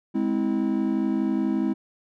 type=chord; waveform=triangle; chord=Ab augmented; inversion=none; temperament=just; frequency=207.7 / 259.6 / 324.5 Hz; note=Ab3 / C4 / E4; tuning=0 / -13 / -27 cents; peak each=-24 dBFS; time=0.14-1.74 s; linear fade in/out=20 ms; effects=none